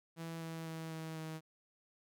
sawtooth tone with pitch steps, 164.81 / 163.29 / 161.79 / 160.3 / 158.83 Hz, E3 / E3 / E3 / E3 / D#3, 0 / -16 / -32 / -48 / +36 cents, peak -38 dBFS, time 0.16-1.41 s, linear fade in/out 50 ms, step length 250 ms, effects none

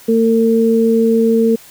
sine tone pair together, 226.7 / 453.4 Hz, A#3 / A#4, -48 / -48 cents, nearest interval octave, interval 1200 cents, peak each -12 dBFS, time 0.08-1.56 s, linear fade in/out 10 ms, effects white hiss -41 dBFS RMS until 1.7 s

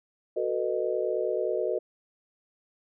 sine chord, B dominant seventh, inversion second, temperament just, 370.4 / 444.5 / 493.9 / 617.4 Hz, F#4 / A4 / B4 / D#5, +2 / +18 / 0 / -14 cents, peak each -31 dBFS, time 0.36-1.79 s, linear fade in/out 10 ms, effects none

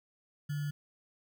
sine tone with sample-and-hold, 146.83 Hz, D3, in tune, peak -32 dBFS, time 0.49-0.71 s, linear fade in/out 10 ms, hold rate 1575 Hz, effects none

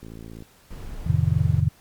click train, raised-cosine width 3 ms, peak -27 dBFS, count 23, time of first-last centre 0.03-0.424 s, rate 55.9 Hz
brown noise, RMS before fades -36 dBFS, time 0.7-1.61 s, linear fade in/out 10 ms
sine chord, F dominant seventh, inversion none, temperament equal with one note detuned, 87.31 / 110 / 132.64 / 155.56 Hz, F2 / A2 / C3 / Eb3, 0 / 0 / +24 / 0 cents, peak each -23 dBFS, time 1.06-1.69 s, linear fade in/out 10 ms
effects pink hiss -55 dBFS RMS until 1.8 s + MP3 96 kbps

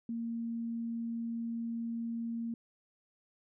sine tone, 231.2 Hz, A#3, 14 cents flat, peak -34 dBFS, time 0.09-2.54 s, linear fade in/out 2 ms, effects none

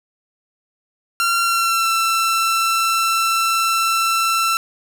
sawtooth tone with pitch glide, 1373 to 1339.3 Hz, F6 to E6, -30 to +27 cents, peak -12 dBFS, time 1.2-4.57 s, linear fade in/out 0 ms, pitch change -43 cents, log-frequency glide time 1.42-1.91 s, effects none

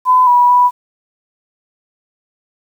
sine tone with pitch steps, 1010 / 975 / 984 Hz, B5 / B5 / B5, +39 / -23 / -7 cents, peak -6 dBFS, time 0.05-0.71 s, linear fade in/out 50 ms, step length 220 ms, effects 7-bit

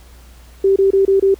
sine tone bursts, 389.4 Hz, G4, 12 cents flat, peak -9 dBFS, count 5, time 0.64-1.344 s, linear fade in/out 5 ms, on 120 ms, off 26 ms, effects added 60 Hz sine -40 dBFS peak until 1.39 s + pink hiss -48 dBFS RMS until 1.39 s

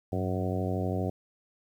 harmonic tone with a mistuned harmonic, 92.5 Hz, F#2, in tune, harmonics 1 / 2 / 3 / 4 / 5 / 6 / 7 / 8, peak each -31 / -34 / -36 / -37 / -38 / -39 / -39 / -40 dBFS, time 0.12-1.1 s, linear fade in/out 5 ms, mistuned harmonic 1, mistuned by +95 cents, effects 10-bit

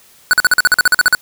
square tone bursts, 1480 Hz, F#6, in tune, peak -7 dBFS, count 13, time 0.31-1.149 s, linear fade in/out 0 ms, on 23 ms, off 45 ms, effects white hiss -47 dBFS RMS until 1.21 s

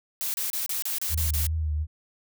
blue noise bursts, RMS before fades -29 dBFS, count 8, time 0.21-1.467 s, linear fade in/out 0 ms, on 130 ms, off 31 ms
sine tone with vibrato, 77.78 Hz, D#2, in tune, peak -24 dBFS, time 1.09-1.87 s, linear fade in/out 50 ms, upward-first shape triangle, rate 2.7 Hz, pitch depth 62 cents each way
effects none

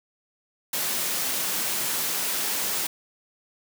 white high-pass noise, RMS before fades -27 dBFS, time 0.73-2.87 s, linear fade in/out 5 ms, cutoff 140 Hz, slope 24 dB/octave, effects none

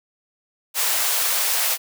white high-pass noise, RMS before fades -21 dBFS, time 0.74-1.78 s, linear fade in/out 50 ms, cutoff 520 Hz, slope 24 dB/octave, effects none

